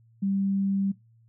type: tone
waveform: sine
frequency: 196 Hz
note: G3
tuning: in tune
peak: -23 dBFS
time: 0.22-0.92 s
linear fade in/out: 10 ms
effects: noise-tail reverb RT60 0.2 s tail -21 dB re dry + added 114 Hz sine -56 dBFS peak until 1.28 s